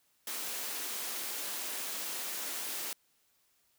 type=high-pass noise; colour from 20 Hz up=white; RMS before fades=-38 dBFS; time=0.27-2.93 s; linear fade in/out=2 ms; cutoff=230 Hz; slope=24 dB/octave; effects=white hiss -72 dBFS RMS until 3.78 s